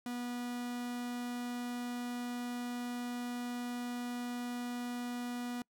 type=tone; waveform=45% pulse; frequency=243.5 Hz; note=B3; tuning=24 cents flat; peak=-37 dBFS; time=0.06-5.62 s; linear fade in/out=2 ms; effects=noise-tail reverb RT60 0.1 s tail -26 dB re dry